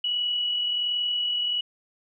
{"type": "tone with amplitude modulation", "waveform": "sine", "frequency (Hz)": 2934, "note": "F#7", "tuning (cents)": -15, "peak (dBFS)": -22, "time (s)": [0.04, 1.61], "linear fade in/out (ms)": 5, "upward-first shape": "sine", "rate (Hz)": 41.3, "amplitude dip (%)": 30, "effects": []}